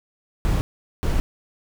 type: noise bursts at uneven times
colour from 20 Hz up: brown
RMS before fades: -20 dBFS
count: 2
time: 0.45-0.61 / 1.03-1.2 s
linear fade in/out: 0 ms
effects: none